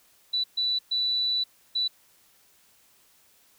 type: tone bursts at uneven times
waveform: sine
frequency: 3963 Hz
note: B7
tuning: 5 cents sharp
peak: -23 dBFS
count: 4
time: 0.33-0.44 / 0.57-0.79 / 0.91-1.44 / 1.75-1.88 s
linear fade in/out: 10 ms
effects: white hiss -61 dBFS RMS until 3.58 s